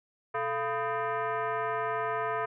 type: tone with frequency modulation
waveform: sine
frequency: 123.47 Hz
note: B2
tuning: in tune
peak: -28 dBFS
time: 0.34-2.46 s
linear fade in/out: 10 ms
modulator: 562 Hz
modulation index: 2.6
effects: none